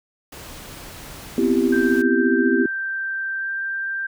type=noise; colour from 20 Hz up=pink; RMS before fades=-38 dBFS; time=0.32-2.02 s; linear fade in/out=5 ms
type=chord; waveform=sine; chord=C major seventh; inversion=third; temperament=equal with one note detuned; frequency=246.9 / 261.6 / 334.6 / 392 Hz; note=B3 / C4 / E4 / G4; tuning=0 / 0 / +26 / 0 cents; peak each=-21 dBFS; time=1.38-2.66 s; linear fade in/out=2 ms
type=tone with pitch glide; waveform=sine; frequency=1568 to 1578 Hz; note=G6 to G6; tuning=0 to +11 cents; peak=-23 dBFS; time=1.72-4.07 s; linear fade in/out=10 ms; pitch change=+11 cents; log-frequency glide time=3.39-3.47 s
effects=none